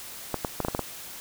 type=clicks; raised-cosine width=1 ms; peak=-12 dBFS; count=7; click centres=0.343 / 0.448 / 0.603 / 0.649 / 0.684 / 0.749 / 0.793 s; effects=white hiss -41 dBFS RMS until 1.2 s